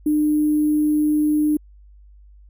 sine tone with sample-and-hold, 301.5 Hz, D4, 46 cents sharp, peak -15 dBFS, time 0.06-1.57 s, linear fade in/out 5 ms, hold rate 11025 Hz, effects added 50 Hz sine -44 dBFS peak until 2.49 s

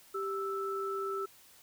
sine tone pair together, 392 / 1318.5 Hz, G4 / E6, 0 / 0 cents, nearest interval octave + major sixth, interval 2100 cents, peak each -35 / -36 dBFS, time 0.14-1.26 s, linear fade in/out 10 ms, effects white hiss -59 dBFS RMS until 1.62 s

